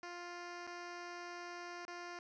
10% pulse tone with dropouts, 350 Hz, F4, 4 cents sharp, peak -37 dBFS, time 0.03-2.19 s, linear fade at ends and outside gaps 1 ms, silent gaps 0.668-0.673 / 1.851-1.88 s, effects resampled to 16000 Hz + 12-bit

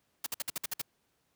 white noise bursts, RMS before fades -34 dBFS, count 8, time 0.24-0.817 s, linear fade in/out 5 ms, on 24 ms, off 55 ms, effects pink hiss -75 dBFS RMS until 1.35 s + high-pass 80 Hz 12 dB/octave

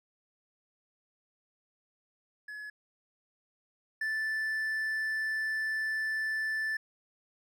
triangle tone pair in turn, 1700 / 1757.9 Hz, G#6 / A6, +40 / -2 cents, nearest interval minor second, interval 58 cents, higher second, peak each -38 / -28 dBFS, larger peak second, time 2.48-2.7 / 4.01-6.77 s, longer second, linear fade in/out 5 ms, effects none

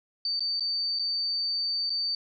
sine tone with dropouts, 4588 Hz, D8, 41 cents flat, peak -26 dBFS, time 0.25-2.15 s, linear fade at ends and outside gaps 2 ms, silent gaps 0.395-0.405 / 0.597-0.606 / 0.989-0.994 / 1.896-1.902 s, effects none

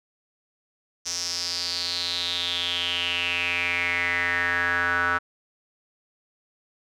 square tone with band-pass filter sweep, 87.31 Hz, F2, in tune, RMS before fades -26 dBFS, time 1.05-5.19 s, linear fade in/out 20 ms, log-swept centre 5800 to 1400 Hz, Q 6.6, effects none

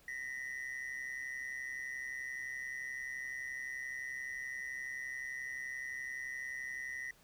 triangle ring-modulated tone, 1920 Hz, B6, 49 cents flat, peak -35 dBFS, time 0.08-7.11 s, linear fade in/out 2 ms, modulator 65.8 Hz, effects pink hiss -65 dBFS RMS until 7.23 s

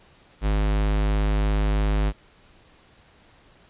square tone, 51.5 Hz, G#1, 14 cents flat, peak -20 dBFS, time 0.41-2.13 s, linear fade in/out 50 ms, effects pink hiss -55 dBFS RMS until 3.69 s + resampled to 8000 Hz

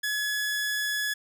sawtooth tone, 1697 Hz, G#6, 37 cents sharp, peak -23 dBFS, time 0.03-1.14 s, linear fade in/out 10 ms, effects none

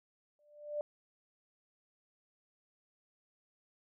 sine tone with exponential growth, 592 Hz, D5, 14 cents sharp, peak -31 dBFS, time 0.39-0.81 s, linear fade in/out 1 ms, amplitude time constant 91 ms, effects none

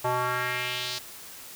square tone with band-pass filter sweep, 124.6 Hz, B2, 16 cents sharp, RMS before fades -29 dBFS, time 0.04-0.99 s, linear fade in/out 10 ms, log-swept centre 820 to 4800 Hz, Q 2.1, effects white hiss -44 dBFS RMS until 1.55 s

